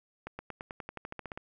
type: accelerating click train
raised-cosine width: 0.5 ms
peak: -24 dBFS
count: 14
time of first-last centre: 0.27-1.375 s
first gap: 120 ms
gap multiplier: 0.94
effects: none